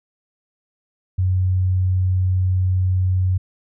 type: tone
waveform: sine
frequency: 92.5 Hz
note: F#2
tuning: in tune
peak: -15 dBFS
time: 1.18-3.38 s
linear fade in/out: 10 ms
effects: none